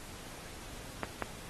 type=clicks; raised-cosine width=0.5 ms; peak=-18 dBFS; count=2; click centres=1.033 / 1.223 s; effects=pink hiss -48 dBFS RMS until 1.49 s + AAC 32 kbps